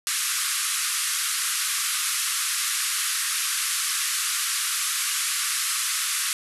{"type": "band-pass noise", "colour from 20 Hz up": "white", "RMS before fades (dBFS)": -26, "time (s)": [0.07, 6.33], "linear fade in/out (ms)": 0, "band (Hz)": [1100, 12000], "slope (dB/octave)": 96, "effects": []}